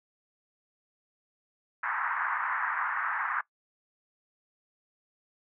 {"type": "band-pass noise", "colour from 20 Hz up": "white", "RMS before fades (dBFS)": -31, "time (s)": [1.83, 3.41], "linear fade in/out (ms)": 5, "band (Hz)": [890, 1800], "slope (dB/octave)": 48, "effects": ["noise-tail reverb RT60 0.1 s tail -20 dB re dry"]}